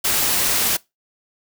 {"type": "noise", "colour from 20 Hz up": "white", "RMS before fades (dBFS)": -19, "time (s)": [0.04, 0.77], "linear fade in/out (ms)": 10, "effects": ["noise-tail reverb RT60 0.2 s tail -22 dB re dry"]}